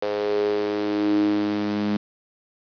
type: tone with high-pass filter sweep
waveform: sawtooth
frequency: 103.83 Hz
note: G#2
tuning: in tune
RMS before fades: -23 dBFS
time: 0.02-1.97 s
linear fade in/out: 5 ms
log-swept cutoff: 480 to 230 Hz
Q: 8
effects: resampled to 11025 Hz + 7-bit